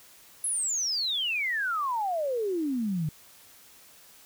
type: exponential sweep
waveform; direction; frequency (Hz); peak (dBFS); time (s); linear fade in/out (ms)
sine; down; 11120 to 146.5; -26; 0.44-3.09; 2
effects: white hiss -54 dBFS RMS until 4.25 s